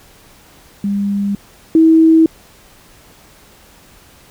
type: tone pair in turn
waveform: sine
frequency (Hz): 200.9 / 322.7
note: G3 / E4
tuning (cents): +43 / -37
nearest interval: minor sixth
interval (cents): 820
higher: second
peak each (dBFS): -14 / -5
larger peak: second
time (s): 0.84-1.35 / 1.75-2.26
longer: neither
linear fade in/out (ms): 2
effects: pink hiss -45 dBFS RMS until 4.3 s